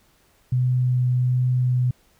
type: tone with vibrato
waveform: sine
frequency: 125.7 Hz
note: B2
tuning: 31 cents sharp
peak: -17 dBFS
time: 0.52-1.91 s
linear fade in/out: 5 ms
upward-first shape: triangle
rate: 1.3 Hz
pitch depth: 9 cents each way
effects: pink hiss -60 dBFS RMS until 2.19 s